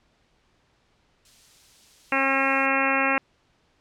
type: noise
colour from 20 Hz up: violet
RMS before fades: -42 dBFS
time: 1.25-2.66 s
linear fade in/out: 2 ms
type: harmonic tone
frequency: 270.3 Hz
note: C#4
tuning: 44 cents flat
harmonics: 1 / 2 / 3 / 4 / 5 / 6 / 7 / 8 / 9 / 10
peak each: -29 / -29 / -29 / -29 / -29 / -29 / -29 / -29 / -29 / -29 dBFS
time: 2.12-3.18 s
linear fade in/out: 2 ms
effects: pink hiss -65 dBFS RMS until 3.8 s + low-pass 5000 Hz 12 dB/octave